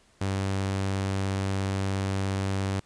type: tone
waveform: sawtooth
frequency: 97 Hz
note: G2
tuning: 18 cents flat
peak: -22 dBFS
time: 0.21-2.8 s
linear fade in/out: 5 ms
effects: pink hiss -61 dBFS RMS until 2.85 s + resampled to 22050 Hz